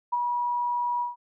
sine tone with ADSR envelope, 967 Hz, B5, 37 cents flat, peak -21 dBFS, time 0.12-1.16 s, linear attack 13 ms, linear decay 29 ms, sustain -3 dB, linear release 150 ms, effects none

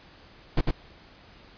brown noise with echo, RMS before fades -20 dBFS, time 0.57-0.61 s, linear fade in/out 5 ms, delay 100 ms, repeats 1, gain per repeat -2 dB, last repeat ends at 0.71 s, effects pink hiss -52 dBFS RMS until 1.57 s + resampled to 11025 Hz

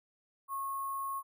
sine tone with sample-and-hold, 1090 Hz, C#6, 29 cents flat, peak -34 dBFS, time 0.48-1.23 s, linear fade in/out 50 ms, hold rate 11025 Hz, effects none

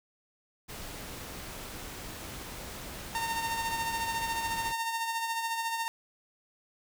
pink noise, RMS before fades -42 dBFS, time 0.68-4.73 s, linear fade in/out 20 ms
sawtooth tone with tremolo, 914 Hz, A#5, 34 cents flat, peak -25 dBFS, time 3.15-5.88 s, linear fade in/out 0 ms, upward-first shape sine, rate 14 Hz, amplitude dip 45%
effects none

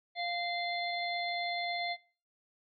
harmonic tone with a mistuned harmonic, 698.5 Hz, F5, in tune, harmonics 1 / 3 / 5 / 6, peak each -35 / -38 / -42 / -41 dBFS, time 0.15-1.97 s, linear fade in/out 50 ms, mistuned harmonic 3, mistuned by -17 cents, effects noise-tail reverb RT60 0.4 s tail -21 dB re dry + AAC 32 kbps

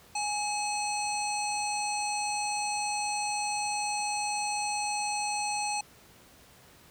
harmonic tone with a mistuned harmonic, 854 Hz, G#5, 48 cents sharp, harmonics 1 / 3 / 5 / 7 / 9 / 10, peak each -31 / -36 / -38 / -39 / -41 / -41 dBFS, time 0.15-5.81 s, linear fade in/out 5 ms, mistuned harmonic 1, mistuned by -51 cents, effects pink hiss -56 dBFS RMS until 6.9 s + high-pass 60 Hz 12 dB/octave

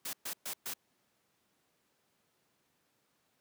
white noise bursts, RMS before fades -39 dBFS, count 4, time 0.05-0.738 s, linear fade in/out 5 ms, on 82 ms, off 120 ms, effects pink hiss -75 dBFS RMS until 3.4 s + high-pass 150 Hz 12 dB/octave

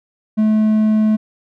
triangle tone, 215.9 Hz, A3, 33 cents flat, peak -9 dBFS, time 0.37-1.17 s, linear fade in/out 20 ms, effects none

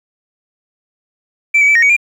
sine tone with pitch steps, 2331 / 2270 / 2315 / 1860 / 2250 / 2396 Hz, D7 / C#7 / D7 / A#6 / C#7 / D7, -14 / +41 / -25 / -4 / +25 / +34 cents, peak -5 dBFS, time 1.54-1.966 s, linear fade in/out 10 ms, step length 71 ms, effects tanh soft clip ceiling -5 dBFS + 7-bit

